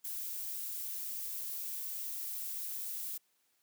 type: noise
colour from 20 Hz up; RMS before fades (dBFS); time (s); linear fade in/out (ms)
violet; -40; 0.04-3.18; 10
effects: white hiss -75 dBFS RMS until 3.62 s + high-pass 150 Hz 12 dB/octave